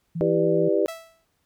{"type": "tone", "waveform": "sine", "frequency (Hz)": 165.8, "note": "E3", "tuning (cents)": 10, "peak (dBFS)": -26, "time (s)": [0.15, 0.69], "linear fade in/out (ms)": 10}
{"type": "chord", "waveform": "sine", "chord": "E minor seventh", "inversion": "none", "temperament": "just", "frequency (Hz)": [329.6, 395.6, 494.4, 593.3], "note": ["E4", "G4", "B4", "D5"], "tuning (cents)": [0, 16, 2, 18], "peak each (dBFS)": [-25, -22, -25, -25], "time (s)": [0.21, 0.86], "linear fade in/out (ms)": 0}
{"type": "tone with exponential decay", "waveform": "sawtooth", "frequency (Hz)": 657, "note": "E5", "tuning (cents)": -6, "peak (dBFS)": -26, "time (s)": [0.88, 1.25], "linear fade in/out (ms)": 5, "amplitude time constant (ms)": 79}
{"effects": ["pink hiss -71 dBFS RMS until 1.45 s"]}